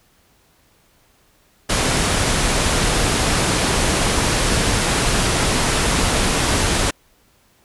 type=low-pass noise; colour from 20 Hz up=pink; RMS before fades=-18 dBFS; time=1.69-6.91 s; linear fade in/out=10 ms; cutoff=11000 Hz; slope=96 dB/octave; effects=pink hiss -57 dBFS RMS until 7.64 s